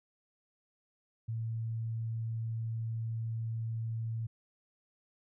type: tone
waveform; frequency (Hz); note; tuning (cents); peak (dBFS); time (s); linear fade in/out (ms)
sine; 113.3; A#2; -49; -33; 1.28-4.27; 10
effects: none